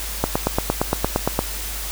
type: click train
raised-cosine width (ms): 1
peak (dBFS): -3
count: 11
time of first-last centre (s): 0.24-1.391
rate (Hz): 8.69
effects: added 50 Hz sine -30 dBFS peak until 1.91 s + white hiss -30 dBFS RMS until 1.91 s